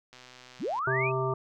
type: click train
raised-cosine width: 0.2 ms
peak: -32 dBFS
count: 84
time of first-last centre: 0.13-0.789 s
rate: 126 Hz
type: linear sweep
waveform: sine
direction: up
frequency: 104.6 to 2637 Hz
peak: -28 dBFS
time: 0.59-1.12 s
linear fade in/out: 50 ms
type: harmonic tone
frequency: 130.81 Hz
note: C3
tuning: in tune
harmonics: 1 / 3 / 5 / 7 / 9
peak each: -31 / -30 / -35 / -36 / -33 dBFS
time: 0.87-1.34 s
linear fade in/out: 5 ms
effects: none